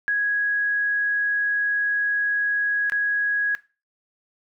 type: tone with dropouts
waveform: sine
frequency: 1661.2 Hz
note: G#6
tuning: in tune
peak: -19 dBFS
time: 0.08-3.55 s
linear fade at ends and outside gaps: 0 ms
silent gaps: 2.898-2.921 s
effects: noise-tail reverb RT60 0.3 s tail -17 dB re dry